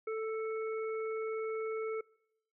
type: harmonic tone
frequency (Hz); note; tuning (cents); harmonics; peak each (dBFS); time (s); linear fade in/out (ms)
440.9; A4; +4; 1 / 3 / 5; -34 / -44 / -48; 0.07-2.01; 5
effects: noise-tail reverb RT60 0.8 s tail -25 dB re dry